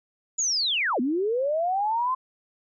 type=linear two-way sweep; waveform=sine; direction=down then up; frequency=6990 to 231.4 to 1053 Hz; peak=-22 dBFS; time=0.38-2.15 s; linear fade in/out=10 ms; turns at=1 s; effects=none